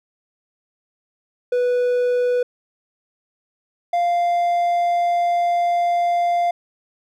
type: tone pair in turn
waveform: triangle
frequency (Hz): 492.5 / 696.5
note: B4 / F5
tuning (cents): -5 / -5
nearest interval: tritone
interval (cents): 600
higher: second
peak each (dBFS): -14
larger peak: neither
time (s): 1.52-2.43 / 3.93-6.51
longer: second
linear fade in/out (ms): 5
effects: none